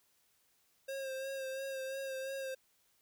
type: tone with vibrato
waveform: square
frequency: 535 Hz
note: C5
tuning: 38 cents sharp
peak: -39 dBFS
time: 0.88-2.55 s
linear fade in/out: 10 ms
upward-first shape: sine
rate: 2.9 Hz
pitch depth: 29 cents each way
effects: white hiss -73 dBFS RMS until 3.01 s